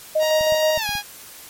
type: tone with tremolo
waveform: sine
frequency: 622.3 Hz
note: D#5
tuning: in tune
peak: -15 dBFS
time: 0.15-0.78 s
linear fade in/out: 10 ms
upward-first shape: square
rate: 6.3 Hz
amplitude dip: 30%
type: tone with pitch glide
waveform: 10% pulse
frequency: 940 to 823.1 Hz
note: A#5 to G#5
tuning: +14 to -16 cents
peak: -14 dBFS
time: 0.19-1.03 s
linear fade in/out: 50 ms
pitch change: -230 cents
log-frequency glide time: 0.77-0.87 s
type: clicks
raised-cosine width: 5 ms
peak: -24 dBFS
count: 5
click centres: 0.41 / 0.523 / 0.776 / 0.892 / 0.953 s
effects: white hiss -41 dBFS RMS until 1.49 s + MP3 64 kbps